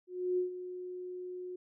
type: tone with ADSR envelope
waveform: sine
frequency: 362.8 Hz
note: F#4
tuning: 34 cents flat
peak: -27 dBFS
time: 0.07-1.56 s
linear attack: 310 ms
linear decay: 120 ms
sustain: -12 dB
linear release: 6 ms
effects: none